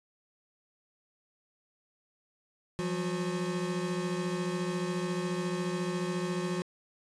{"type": "tone cluster", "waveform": "square", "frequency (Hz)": [171.5, 185.7, 360.9], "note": ["F3", "F#3", "F#4"], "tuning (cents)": [-31, 7, -43], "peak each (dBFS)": [-35, -38, -35], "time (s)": [2.79, 6.62], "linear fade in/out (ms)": 0, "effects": ["resampled to 22050 Hz"]}